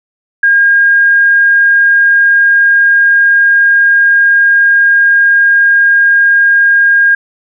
sine tone, 1619 Hz, G#6, 45 cents flat, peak -4 dBFS, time 0.43-7.15 s, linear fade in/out 5 ms, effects none

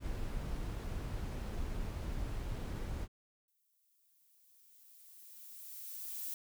brown noise, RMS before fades -39 dBFS, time 0-3.08 s, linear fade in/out 50 ms
violet noise with exponential growth, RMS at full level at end -40 dBFS, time 3.48-6.34 s, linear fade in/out 2 ms, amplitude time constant 620 ms
effects none

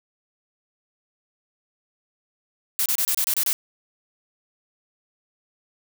blue noise bursts, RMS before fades -22 dBFS, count 8, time 2.79-3.53 s, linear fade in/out 0 ms, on 68 ms, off 28 ms, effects none

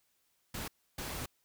pink noise bursts at uneven times, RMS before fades -40 dBFS, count 2, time 0.54-0.68 / 0.98-1.26 s, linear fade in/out 5 ms, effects white hiss -75 dBFS RMS until 1.44 s

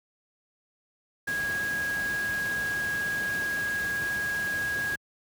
sine tone in noise, 1647 Hz, G#6, 15 cents flat, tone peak -27 dBFS, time 1.27-4.96 s, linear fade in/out 10 ms, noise pink, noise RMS -38 dBFS, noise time 1.27-4.96 s, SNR +8 dB, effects high-pass 80 Hz 12 dB/octave

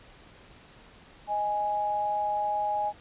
sine tone pair together, 622.3 / 830.7 Hz, D#5 / G#5, 0 / 0 cents, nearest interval perfect fourth, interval 500 cents, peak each -34 / -26 dBFS, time 1.27-2.93 s, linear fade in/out 50 ms, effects pink hiss -53 dBFS RMS until 3 s + resampled to 8000 Hz

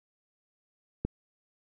click, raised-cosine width 3 ms, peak -16 dBFS, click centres 1.05 s, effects none

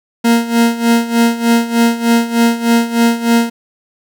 40% pulse tone with tremolo, 232.9 Hz, A#3, 1 cent flat, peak -6 dBFS, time 0.24-3.5 s, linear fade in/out 10 ms, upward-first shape sine, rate 3.3 Hz, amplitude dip 80%, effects none

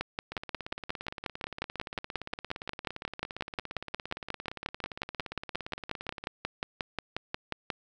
two click trains, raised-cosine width 0.3 ms, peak -15 / -22 dBFS, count 44 / 104, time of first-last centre 0.01-7.702 / 0.32-6.24 s, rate 5.59 / 17.4 Hz, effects none

